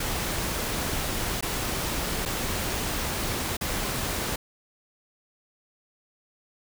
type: noise with dropouts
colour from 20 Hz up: pink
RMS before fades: -29 dBFS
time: 0-4.36 s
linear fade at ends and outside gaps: 5 ms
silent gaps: 1.41-1.425 / 2.253-2.258 / 3.569-3.61 s
effects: none